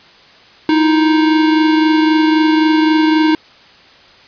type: tone pair together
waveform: square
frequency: 312.3 / 336.1 Hz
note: D#4 / E4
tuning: +7 / +34 cents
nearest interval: minor second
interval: 127 cents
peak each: -10 / -21 dBFS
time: 0.69-3.35 s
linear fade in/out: 2 ms
effects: white hiss -43 dBFS RMS until 4.27 s + resampled to 11025 Hz